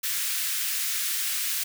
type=high-pass noise; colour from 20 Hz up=white; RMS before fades=-28 dBFS; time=0.03-1.64 s; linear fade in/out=10 ms; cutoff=1500 Hz; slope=24 dB/octave; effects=none